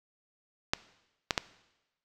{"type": "clicks", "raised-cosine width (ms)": 0.2, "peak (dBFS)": -8, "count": 3, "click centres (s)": [0.735, 1.308, 1.378], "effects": ["noise-tail reverb RT60 1.0 s tail -18 dB re dry"]}